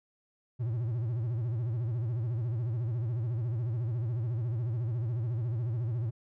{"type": "tone with vibrato", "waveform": "triangle", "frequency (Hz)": 116.54, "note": "A#2", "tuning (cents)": 0, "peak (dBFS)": -27, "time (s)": [0.59, 6.11], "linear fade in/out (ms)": 20, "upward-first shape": "sine", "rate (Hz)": 14, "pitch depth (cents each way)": 150, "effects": []}